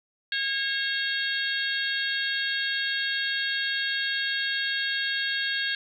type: harmonic tone with a mistuned harmonic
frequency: 545 Hz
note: C#5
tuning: 29 cents flat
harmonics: 3 / 4 / 5 / 6 / 7 / 8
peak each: -28 / -38 / -36 / -33 / -34 / -35 dBFS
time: 0.32-5.75 s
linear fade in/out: 2 ms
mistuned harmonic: 7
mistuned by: -38 cents
effects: 10-bit